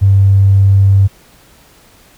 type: tone with tanh clipping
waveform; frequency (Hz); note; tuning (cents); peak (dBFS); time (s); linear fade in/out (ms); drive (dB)
triangle; 98; G2; 0; -4; 0.01-1.08; 20; 2
effects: pink hiss -45 dBFS RMS until 2.17 s